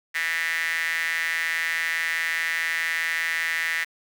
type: tone with high-pass filter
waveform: sawtooth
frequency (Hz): 164.81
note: E3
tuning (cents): 0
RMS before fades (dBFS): -26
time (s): 0.14-3.85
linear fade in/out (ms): 20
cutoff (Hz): 1900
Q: 8.2
effects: 8-bit